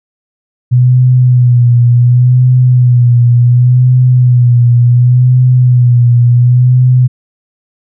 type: tone with vibrato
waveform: sine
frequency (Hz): 123.47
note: B2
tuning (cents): 0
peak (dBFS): -3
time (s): 0.71-7.08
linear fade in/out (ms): 20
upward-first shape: sine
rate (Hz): 0.69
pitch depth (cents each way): 45
effects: none